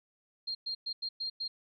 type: tone bursts at uneven times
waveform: sine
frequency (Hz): 4208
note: C8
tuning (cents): +9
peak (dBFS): -33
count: 6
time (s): 0.47-0.55 / 0.66-0.75 / 0.86-0.93 / 1.02-1.09 / 1.2-1.3 / 1.4-1.48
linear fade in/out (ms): 10
effects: none